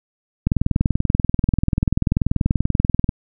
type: click train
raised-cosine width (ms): 5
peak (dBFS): -4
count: 55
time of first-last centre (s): 0.47-3.091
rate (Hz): 20.6
effects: none